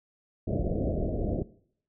pink low-pass noise, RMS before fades -29 dBFS, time 0.47-1.43 s, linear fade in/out 10 ms, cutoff 680 Hz, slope 96 dB/octave, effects noise-tail reverb RT60 0.6 s tail -19 dB re dry

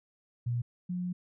sine tone pair in turn, 120 / 179.23 Hz, B2 / F3, -49 / +45 cents, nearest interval perfect fifth, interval 694 cents, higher second, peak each -28 / -31 dBFS, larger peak first, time 0.46-0.62 / 0.89-1.13 s, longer second, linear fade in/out 10 ms, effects none

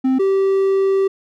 triangle tone pair in turn, 261.6 / 388.2 Hz, C4 / G4, 0 / -17 cents, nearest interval perfect fifth, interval 683 cents, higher second, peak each -11 dBFS, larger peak neither, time 0.04-0.19 / 0.19-1.08 s, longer second, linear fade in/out 10 ms, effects none

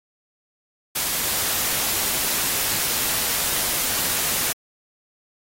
white noise, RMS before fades -23 dBFS, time 0.95-4.53 s, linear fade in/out 10 ms, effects AAC 48 kbps

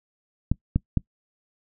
clicks, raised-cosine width 5 ms, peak -8 dBFS, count 3, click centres 0.516 / 0.76 / 0.973 s, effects noise-tail reverb RT60 0.1 s tail -23 dB re dry

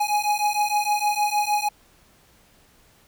square beating tone pair, 830.6 / 837.1 Hz, G#5 / G#5, 0 / +13 cents, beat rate 6.5 Hz, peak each -24 / -24 dBFS, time 0-1.69 s, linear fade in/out 10 ms, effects pink hiss -57 dBFS RMS until 3.07 s

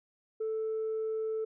sine tone, 440 Hz, A4, in tune, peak -29 dBFS, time 0.4-1.45 s, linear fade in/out 10 ms, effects tanh soft clip ceiling -28 dBFS

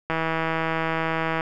click train, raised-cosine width 0.5 ms, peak -10 dBFS, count 213, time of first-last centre 0.1-1.409 s, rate 162 Hz, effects none

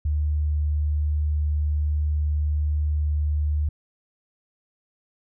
sine tone, 74.9 Hz, D2, 35 cents sharp, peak -20 dBFS, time 0.05-3.69 s, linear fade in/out 5 ms, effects none

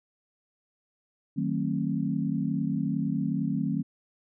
sine chord, D# diminished seventh, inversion none, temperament just, 155.56 / 186.68 / 224 / 268.8 Hz, D#3 / F#3 / A3 / C4, 0 / +16 / +31 / +47 cents, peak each -31 dBFS, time 1.36-3.83 s, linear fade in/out 20 ms, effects none

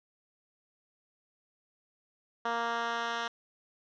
10% pulse tone with band-pass filter sweep, 233.1 Hz, A#3, in tune, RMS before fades -33 dBFS, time 2.45-3.28 s, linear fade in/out 5 ms, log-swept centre 1100 to 2200 Hz, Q 0.81, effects resampled to 16000 Hz

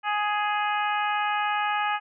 harmonic tone, 416.8 Hz, G#4, 6 cents sharp, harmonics 2 / 3 / 4 / 5 / 6 / 7, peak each -26 / -29 / -31 / -37 / -34 / -37 dBFS, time 0.03-2 s, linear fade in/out 50 ms, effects none

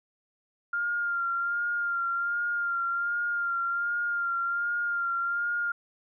sine tone with vibrato, 1399 Hz, F6, 3 cents sharp, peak -26 dBFS, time 0.73-5.72 s, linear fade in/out 5 ms, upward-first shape sine, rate 1.3 Hz, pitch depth 27 cents each way, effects none

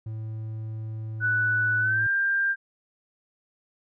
triangle tone, 110 Hz, A2, in tune, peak -29 dBFS, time 0.06-2.07 s, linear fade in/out 5 ms
sine tone with pitch glide, 1485 to 1591.6 Hz, F#6 to G6, +6 to +26 cents, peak -21 dBFS, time 1.2-2.56 s, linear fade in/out 50 ms, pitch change +120 cents, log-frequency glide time 1.8-2.03 s
effects none

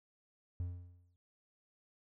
triangle tone with exponential decay, 88.5 Hz, F2, 23 cents sharp, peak -31 dBFS, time 0.6-1.16 s, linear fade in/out 0 ms, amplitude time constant 120 ms, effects tanh soft clip ceiling -27 dBFS

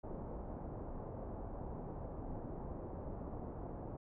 pink low-pass noise, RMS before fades -45 dBFS, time 0.03-3.97 s, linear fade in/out 10 ms, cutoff 870 Hz, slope 24 dB/octave, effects none

